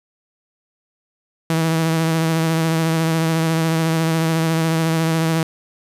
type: tone with vibrato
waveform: sawtooth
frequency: 162.3 Hz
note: E3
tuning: 27 cents flat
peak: -12 dBFS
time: 1.5-5.43 s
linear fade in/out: 2 ms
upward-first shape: triangle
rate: 14 Hz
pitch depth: 29 cents each way
effects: resampled to 32000 Hz + 8-bit